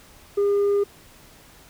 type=tone with tanh clipping; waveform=sine; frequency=404.4 Hz; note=G#4; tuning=46 cents flat; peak=-18 dBFS; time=0.37-0.84 s; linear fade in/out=10 ms; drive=2 dB; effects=pink hiss -50 dBFS RMS until 1.69 s